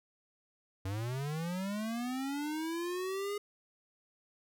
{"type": "linear sweep", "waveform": "square", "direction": "up", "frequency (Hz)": [92.4, 415.3], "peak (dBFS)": -35, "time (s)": [0.85, 3.38], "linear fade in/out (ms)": 5, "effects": []}